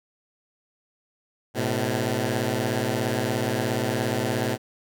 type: beating tone pair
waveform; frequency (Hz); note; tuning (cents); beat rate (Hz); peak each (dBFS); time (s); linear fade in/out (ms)
10% pulse; 109.3 / 126.3; A2 / B2; -11 / +39; 17; -18; 1.54-4.58; 50
effects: none